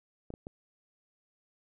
clicks, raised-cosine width 2 ms, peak -28 dBFS, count 3, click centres 0.304 / 0.339 / 0.469 s, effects none

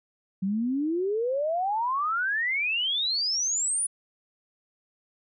sine exponential sweep, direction up, 185 to 9956 Hz, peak -24 dBFS, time 0.42-3.87 s, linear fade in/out 10 ms, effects none

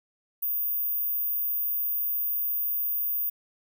sine tone, 14917 Hz, A#9, in tune, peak -25 dBFS, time 0.42-3.3 s, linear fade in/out 10 ms, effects none

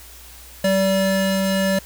square tone pair together, 192.88 / 578 Hz, G3 / D5, -28 / -28 cents, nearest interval octave + perfect fifth, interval 1900 cents, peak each -20 dBFS, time 0.64-1.79 s, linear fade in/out 5 ms, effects added 60 Hz sine -44 dBFS peak until 1.85 s + white hiss -43 dBFS RMS until 1.85 s

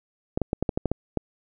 clicks, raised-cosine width 2 ms, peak -10 dBFS, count 9, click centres 0.375 / 0.417 / 0.531 / 0.626 / 0.692 / 0.775 / 0.857 / 0.916 / 1.173 s, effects none

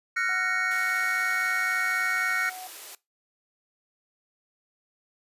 triangle chord, Gb major seventh, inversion third, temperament equal with one note detuned, 1376.1 / 1480 / 1864.7 / 2217 Hz, F6 / Gb6 / Bb6 / Db7, -26 / 0 / 0 / 0 cents, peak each -28 dBFS, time 0.16-2.5 s, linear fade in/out 10 ms
sine tone, 740 Hz, F#5, in tune, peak -38 dBFS, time 0.29-2.67 s, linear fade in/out 0 ms
white high-pass noise, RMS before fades -42 dBFS, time 0.71-2.95 s, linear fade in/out 2 ms, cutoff 310 Hz, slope 48 dB/octave
effects noise-tail reverb RT60 0.2 s tail -20 dB re dry + resampled to 32000 Hz

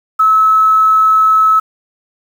sine tone with quantisation, 1296 Hz, E6, 30 cents flat, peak -6 dBFS, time 0.19-1.6 s, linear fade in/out 10 ms, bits 6, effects none

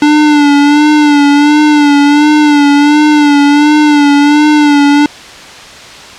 square tone with vibrato, 293.7 Hz, D4, in tune, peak -4 dBFS, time 0.02-5.06 s, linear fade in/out 2 ms, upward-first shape sine, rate 1.4 Hz, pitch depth 48 cents each way, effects white hiss -29 dBFS RMS until 6.18 s + low-pass 5000 Hz 12 dB/octave

